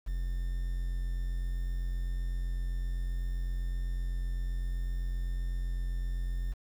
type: tone with quantisation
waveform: triangle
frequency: 43.91 Hz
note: F1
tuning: 10 cents sharp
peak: -28 dBFS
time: 0.06-6.54 s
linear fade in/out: 20 ms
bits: 9
effects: none